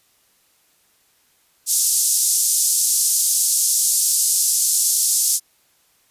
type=band-pass noise; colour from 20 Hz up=white; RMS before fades=-18 dBFS; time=1.66-5.4 s; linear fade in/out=50 ms; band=5600 to 11000 Hz; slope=24 dB/octave; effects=white hiss -60 dBFS RMS until 6.1 s + resampled to 32000 Hz